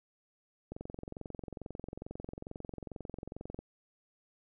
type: click train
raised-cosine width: 2 ms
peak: -28 dBFS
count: 65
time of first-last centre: 0.72-3.59 s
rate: 22.3 Hz
effects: none